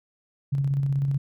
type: tone with tremolo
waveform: sine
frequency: 138.59 Hz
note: C#3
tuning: in tune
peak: -20 dBFS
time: 0.52-1.18 s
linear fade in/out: 10 ms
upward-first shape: square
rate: 16 Hz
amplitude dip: 30%
effects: none